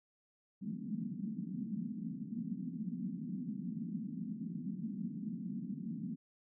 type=band-pass noise; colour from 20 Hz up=white; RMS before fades=-41 dBFS; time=0.61-6.16 s; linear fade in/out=10 ms; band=170 to 240 Hz; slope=48 dB/octave; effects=none